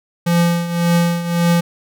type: tone with tremolo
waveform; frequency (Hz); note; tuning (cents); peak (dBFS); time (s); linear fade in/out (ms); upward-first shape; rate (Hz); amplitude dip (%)
square; 171.4; F3; -32; -11; 0.26-1.61; 10; triangle; 1.8; 75
effects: none